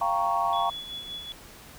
sine chord, G half-diminished seventh, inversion third, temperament equal with one note detuned, 691.2 / 784 / 932.3 / 1108.7 Hz, F5 / G5 / Bb5 / Db6, -18 / 0 / 0 / 0 cents, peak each -28 / -29 / -28 / -27 dBFS, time 0.01-0.7 s, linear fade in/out 5 ms
sine tone with tremolo, 3405 Hz, G#7, 42 cents sharp, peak -33 dBFS, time 0.53-1.32 s, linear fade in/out 0 ms, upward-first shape sine, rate 5.3 Hz, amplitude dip 50%
effects tanh soft clip ceiling -12 dBFS + pink hiss -48 dBFS RMS until 1.78 s

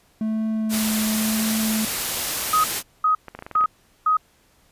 triangle tone with vibrato, 218.1 Hz, A3, 15 cents flat, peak -19 dBFS, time 0.21-1.85 s, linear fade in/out 2 ms, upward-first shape triangle, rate 0.95 Hz, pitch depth 15 cents each way
white noise, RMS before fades -25 dBFS, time 0.69-2.83 s, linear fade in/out 50 ms
sine tone bursts, 1258 Hz, D#6, 19 cents sharp, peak -15 dBFS, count 4, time 2.53-4.17 s, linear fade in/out 5 ms, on 110 ms, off 400 ms
clicks, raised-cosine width 0.5 ms, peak -20 dBFS, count 9, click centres 3.283 / 3.35 / 3.39 / 3.424 / 3.465 / 3.513 / 3.555 / 3.61 / 3.64 s
effects pink hiss -59 dBFS RMS until 4.71 s + resampled to 32000 Hz

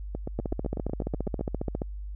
two click trains, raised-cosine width 2 ms, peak -16 / -19 dBFS, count 22 / 11, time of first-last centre 0.39-1.819 / 0.15-1.394 s, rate 14.7 / 8.04 Hz, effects added 50 Hz sine -34 dBFS peak until 2.15 s

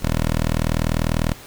10% pulse tone, 40.09 Hz, E1, 47 cents flat, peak -10 dBFS, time 0.02-1.34 s, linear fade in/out 10 ms, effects pink hiss -41 dBFS RMS until 1.46 s

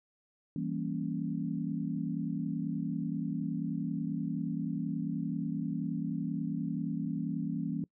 sine chord, E diminished seventh, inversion none, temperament equal with one note detuned, 164.81 / 195.21 / 233.1 / 277.2 Hz, E3 / G3 / Bb3 / Db4, 0 / -7 / 0 / 0 cents, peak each -36 / -38 / -37 / -37 dBFS, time 0.56-7.84 s, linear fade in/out 2 ms, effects noise-tail reverb RT60 0.1 s tail -24 dB re dry

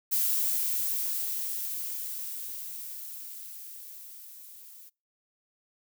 violet noise with level ramp, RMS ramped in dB -26 to -50 dBFS, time 0.11-4.9 s, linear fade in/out 20 ms, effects noise-tail reverb RT60 0.3 s tail -26 dB re dry

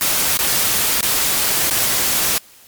white noise with dropouts, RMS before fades -17 dBFS, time 0.01-2.38 s, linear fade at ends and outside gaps 0 ms, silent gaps 0.372-0.39 / 1.008-1.029 / 1.698-1.709 s, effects white hiss -46 dBFS RMS until 2.67 s + MP3 96 kbps

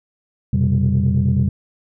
sine tone cluster, 86.9 / 122.7 / 131.9 / 195.4 Hz, F2 / B2 / C3 / G3, -8 / -11 / +14 / -5 cents, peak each -18 dBFS, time 0.53-1.49 s, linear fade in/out 5 ms, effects tanh soft clip ceiling -8 dBFS

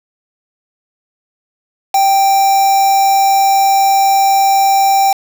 triangle tone with quantisation, 784 Hz, G5, in tune, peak -6 dBFS, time 1.94-5.13 s, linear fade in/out 5 ms, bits 3, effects none

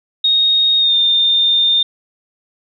sine tone with pitch glide, 3729 to 3621 Hz, A#7 to A7, 0 to +49 cents, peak -10 dBFS, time 0.24-1.83 s, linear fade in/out 5 ms, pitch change -51 cents, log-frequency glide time 0.78-0.95 s, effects none

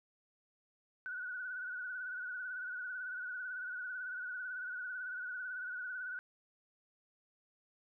sine tone with vibrato, 1480 Hz, F#6, in tune, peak -39 dBFS, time 1.06-6.19 s, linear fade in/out 0 ms, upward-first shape sine, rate 18 Hz, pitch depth 56 cents each way, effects none

